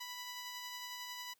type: tone with tremolo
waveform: 10% pulse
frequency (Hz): 987.8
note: B5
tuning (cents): 0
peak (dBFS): -34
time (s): 0-1.34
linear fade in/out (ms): 10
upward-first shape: sine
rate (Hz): 11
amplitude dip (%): 25
effects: white hiss -75 dBFS RMS until 1.39 s